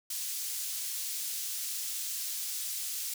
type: high-pass noise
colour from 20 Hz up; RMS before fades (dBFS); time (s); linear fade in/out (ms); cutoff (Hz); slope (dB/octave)
pink; -36; 0.1-3.14; 5; 5500; 12
effects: none